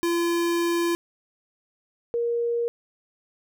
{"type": "tone pair in turn", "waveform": ["square", "sine"], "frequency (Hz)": [341.4, 470.9], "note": ["F4", "A#4"], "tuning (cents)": [-39, 18], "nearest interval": "tritone", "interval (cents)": 557, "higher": "second", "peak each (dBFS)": [-22, -22], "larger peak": "neither", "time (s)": [[0.03, 0.95], [2.14, 2.68]], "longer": "first", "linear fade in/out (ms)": 0, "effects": []}